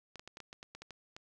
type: clicks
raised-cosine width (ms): 0.2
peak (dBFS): -30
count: 11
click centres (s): 0.157 / 0.195 / 0.276 / 0.371 / 0.403 / 0.529 / 0.629 / 0.75 / 0.82 / 0.907 / 1.165
effects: none